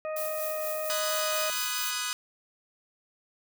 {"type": "harmonic tone", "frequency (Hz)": 622, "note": "D#5", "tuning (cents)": -1, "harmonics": [1, 2, 3, 4], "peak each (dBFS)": [-31, -40, -47, -46], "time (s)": [0.05, 1.5], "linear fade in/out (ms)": 0}
{"type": "noise with tremolo", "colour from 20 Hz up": "violet", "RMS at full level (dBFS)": -35, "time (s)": [0.16, 1.91], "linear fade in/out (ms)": 5, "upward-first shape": "sine", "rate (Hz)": 4.3, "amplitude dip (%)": 40}
{"type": "chord", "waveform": "10% pulse", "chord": "G# minor seventh", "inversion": "first", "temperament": "equal with one note detuned", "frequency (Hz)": [1001.6, 1244.5, 1480, 1661.2], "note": ["B5", "D#6", "F#6", "G#6"], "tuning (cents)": [24, 0, 0, 0], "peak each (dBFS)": [-30, -25, -26, -30], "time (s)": [0.9, 2.13], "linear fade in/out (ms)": 0}
{"effects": []}